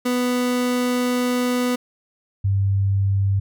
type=tone pair in turn; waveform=30% pulse / sine; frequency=247.7 / 98.3 Hz; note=B3 / G2; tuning=+5 / +5 cents; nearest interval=octave + major third; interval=1600 cents; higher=first; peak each=-16 dBFS; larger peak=neither; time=0.05-1.76 / 2.44-3.4 s; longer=first; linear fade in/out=10 ms; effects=none